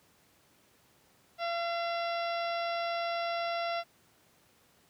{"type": "harmonic tone with a mistuned harmonic", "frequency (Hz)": 682, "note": "F5", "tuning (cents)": -41, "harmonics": [1, 2, 3, 4, 5, 6, 7, 8], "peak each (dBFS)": [-32, -38, -42, -44, -46, -48, -49, -50], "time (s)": [1.38, 3.84], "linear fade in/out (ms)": 50, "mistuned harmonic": 6, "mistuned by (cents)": -47, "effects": ["pink hiss -65 dBFS RMS until 4.89 s", "high-pass 100 Hz 12 dB/octave"]}